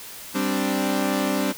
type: chord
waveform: sawtooth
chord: G suspended fourth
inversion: none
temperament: equal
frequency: 196 / 261.6 / 293.7 Hz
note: G3 / C4 / D4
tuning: 0 / 0 / 0 cents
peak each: -22 dBFS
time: 0.34-1.53 s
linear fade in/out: 20 ms
effects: white hiss -39 dBFS RMS until 1.57 s